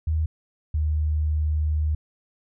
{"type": "tone pair in turn", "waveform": "sine", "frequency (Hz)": [78.8, 76.56], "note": ["D#2", "D#2"], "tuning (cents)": [23, -27], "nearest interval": "unison", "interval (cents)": 50, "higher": "first", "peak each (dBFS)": [-20, -20], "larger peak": "neither", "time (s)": [[0.07, 0.26], [0.74, 1.95]], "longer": "second", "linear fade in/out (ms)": 5, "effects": []}